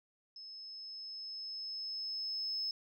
sine tone with level ramp, 5200 Hz, E8, 24 cents flat, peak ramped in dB -47 to -33 dBFS, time 0.36-2.71 s, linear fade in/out 2 ms, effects tanh soft clip ceiling -29 dBFS

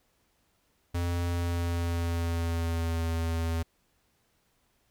square tone with pitch glide, 86.7 to 82.59 Hz, F2 to E2, -12 to +4 cents, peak -28 dBFS, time 0.94-3.63 s, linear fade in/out 10 ms, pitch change -84 cents, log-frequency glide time 1.27-3.05 s, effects pink hiss -71 dBFS RMS until 4.9 s

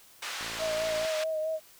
pink band-pass noise, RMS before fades -37 dBFS, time 0.22-1.24 s, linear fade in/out 5 ms, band 1200 to 6300 Hz, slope 12 dB/octave
click train, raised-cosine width 1 ms, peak -29 dBFS, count 37, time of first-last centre 0.41-1.049 s, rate 56.3 Hz
sine tone with vibrato, 630 Hz, D#5, 21 cents sharp, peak -28 dBFS, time 0.58-1.6 s, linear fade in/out 50 ms, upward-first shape sine, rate 4.6 Hz, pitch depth 29 cents each way
effects white hiss -56 dBFS RMS until 1.79 s

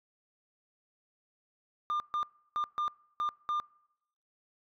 sine tone bursts at uneven times, 1200 Hz, D6, 37 cents sharp, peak -26 dBFS, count 6, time 1.9-2 / 2.14-2.23 / 2.56-2.64 / 2.78-2.88 / 3.2-3.29 / 3.49-3.6 s, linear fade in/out 0 ms, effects noise-tail reverb RT60 0.8 s tail -26 dB re dry + tanh soft clip ceiling -28 dBFS

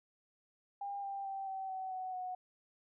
sine tone with pitch steps, 802 / 790.5 / 779.2 / 768 / 757 / 746.1 / 735.4 Hz, G5 / G5 / G5 / G5 / F#5 / F#5 / F#5, +39 / +14 / -11 / -36 / +39 / +14 / -11 cents, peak -38 dBFS, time 0.81-2.35 s, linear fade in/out 5 ms, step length 220 ms, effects none

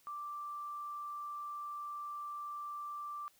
sine tone, 1174.7 Hz, D6, in tune, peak -40 dBFS, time 0.07-3.28 s, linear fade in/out 0 ms, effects white hiss -68 dBFS RMS until 3.39 s

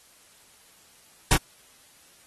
pink noise with echo, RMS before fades -18 dBFS, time 1.31-1.34 s, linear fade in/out 2 ms, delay 27 ms, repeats 1, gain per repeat -3 dB, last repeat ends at 1.367 s, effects white hiss -56 dBFS RMS until 2.26 s + AAC 32 kbps

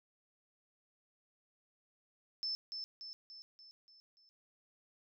sine tone with echo, 5274 Hz, E8, in tune, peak -35 dBFS, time 2.43-2.55 s, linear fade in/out 0 ms, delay 290 ms, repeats 6, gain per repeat -5 dB, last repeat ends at 4.29 s, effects none

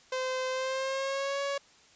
sawtooth tone with pitch glide, 516 to 559.5 Hz, C5 to C#5, -24 to +16 cents, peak -26 dBFS, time 0.12-1.58 s, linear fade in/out 5 ms, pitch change +140 cents, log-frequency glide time 0.5-1.41 s, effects white hiss -59 dBFS RMS until 1.95 s + resampled to 16000 Hz

